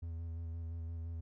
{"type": "tone with vibrato", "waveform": "triangle", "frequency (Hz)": 82.9, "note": "E2", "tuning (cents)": 10, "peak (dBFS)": -37, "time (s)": [0.02, 1.21], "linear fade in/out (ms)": 10, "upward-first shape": "square", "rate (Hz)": 5.8, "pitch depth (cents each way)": 21, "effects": []}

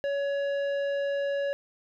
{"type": "tone with tanh clipping", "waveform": "triangle", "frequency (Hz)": 562, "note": "C#5", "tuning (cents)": 24, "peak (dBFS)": -28, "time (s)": [0.04, 1.53], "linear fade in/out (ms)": 0, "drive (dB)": 15, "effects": []}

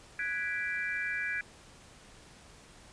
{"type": "chord", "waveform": "sine", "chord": "G# half-diminished seventh", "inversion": "third", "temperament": "equal", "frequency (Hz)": [1480, 1661.2, 1975.5, 2349], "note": ["F#6", "G#6", "B6", "D7"], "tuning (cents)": [0, 0, 0, 0], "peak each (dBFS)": [-40, -34, -39, -37], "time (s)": [0.19, 1.41], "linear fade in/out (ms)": 2, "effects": ["pink hiss -55 dBFS RMS until 2.92 s", "resampled to 22050 Hz"]}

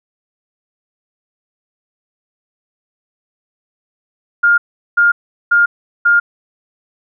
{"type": "tone bursts", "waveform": "sine", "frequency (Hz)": 1411, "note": "F6", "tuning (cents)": 17, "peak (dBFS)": -7, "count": 4, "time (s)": [4.43, 6.2], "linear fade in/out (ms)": 10, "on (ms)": 150, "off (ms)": 390, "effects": []}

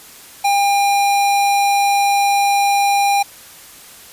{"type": "tone", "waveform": "square", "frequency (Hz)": 803, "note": "G5", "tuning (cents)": 41, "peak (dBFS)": -13, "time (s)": [0.44, 3.23], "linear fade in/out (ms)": 10, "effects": ["white hiss -40 dBFS RMS until 4.12 s", "resampled to 32000 Hz"]}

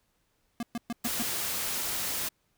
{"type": "tone bursts", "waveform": "square", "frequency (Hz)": 235.3, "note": "A#3", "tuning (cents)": 16, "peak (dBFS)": -31, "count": 5, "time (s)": [0.6, 1.225], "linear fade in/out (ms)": 2, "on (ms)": 29, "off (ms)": 120}
{"type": "noise", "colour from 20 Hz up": "white", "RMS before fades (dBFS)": -32, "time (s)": [1.04, 2.29], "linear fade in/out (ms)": 10}
{"effects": ["pink hiss -73 dBFS RMS until 2.57 s"]}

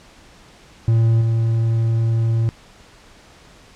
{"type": "tone with level steps", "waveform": "triangle", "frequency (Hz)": 113.9, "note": "A#2", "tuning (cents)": -40, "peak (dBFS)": [-10, -13], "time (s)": [0.88, 2.49], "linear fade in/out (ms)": 0, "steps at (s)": 1.21, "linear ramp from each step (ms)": 5, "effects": ["pink hiss -47 dBFS RMS until 3.75 s", "low-pass 7000 Hz 12 dB/octave"]}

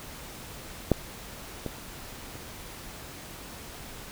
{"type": "clicks", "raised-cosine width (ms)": 2, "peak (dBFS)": [-6, -18, -28], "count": 3, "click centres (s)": [0.917, 1.663, 2.355], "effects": ["pink hiss -43 dBFS RMS until 4.11 s"]}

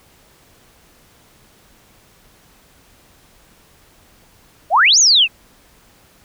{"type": "exponential two-way sweep", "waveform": "sine", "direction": "up then down", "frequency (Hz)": [580, 6930, 2485], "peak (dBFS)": -8, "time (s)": [4.7, 5.28], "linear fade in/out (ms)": 50, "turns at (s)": 4.99, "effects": ["pink hiss -51 dBFS RMS until 6.24 s"]}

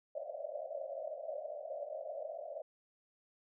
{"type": "band-pass noise", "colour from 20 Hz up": "pink", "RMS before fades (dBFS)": -43, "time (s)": [0.15, 2.62], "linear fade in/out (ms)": 5, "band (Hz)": [550, 670], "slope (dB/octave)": 96, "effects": []}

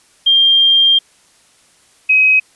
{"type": "tone pair in turn", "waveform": "sine", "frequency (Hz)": [3194, 2535], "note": ["G7", "D#7"], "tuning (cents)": [32, 32], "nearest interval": "major third", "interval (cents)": 400, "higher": "first", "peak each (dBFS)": -7, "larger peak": "neither", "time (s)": [[0.26, 0.99], [2.09, 2.4]], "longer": "first", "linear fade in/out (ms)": 10, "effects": ["white hiss -51 dBFS RMS until 2.55 s", "resampled to 24000 Hz"]}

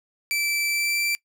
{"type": "tone with pitch glide", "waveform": "sawtooth", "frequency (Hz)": [2327, 2343], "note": ["D7", "D7"], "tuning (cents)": [-17, -5], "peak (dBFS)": -19, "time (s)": [0.31, 1.15], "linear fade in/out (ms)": 0, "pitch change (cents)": 12, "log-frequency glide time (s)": [0.69, 0.99], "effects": ["noise-tail reverb RT60 0.1 s tail -22 dB re dry"]}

